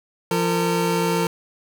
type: tone pair together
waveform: 25% pulse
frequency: 172.37 / 454.9 Hz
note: F3 / A#4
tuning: -22 / -42 cents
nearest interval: octave + perfect fourth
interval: 1680 cents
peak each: -18 dBFS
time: 0.31-1.27 s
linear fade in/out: 2 ms
effects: none